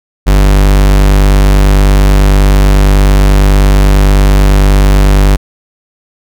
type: tone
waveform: 45% pulse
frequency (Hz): 49.13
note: G1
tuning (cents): +5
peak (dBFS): -3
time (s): 0.26-5.37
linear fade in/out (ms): 20
effects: none